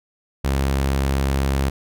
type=tone; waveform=sawtooth; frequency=68 Hz; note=C#2; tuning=33 cents flat; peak=-14 dBFS; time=0.44-1.7 s; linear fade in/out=10 ms; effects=none